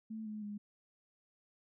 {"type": "tone with pitch steps", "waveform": "sine", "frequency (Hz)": [220, 213.2, 206.7], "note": ["A3", "G#3", "G#3"], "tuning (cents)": [0, 46, -8], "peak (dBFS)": -40, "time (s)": [0.1, 0.58], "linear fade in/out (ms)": 10, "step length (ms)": 160, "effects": []}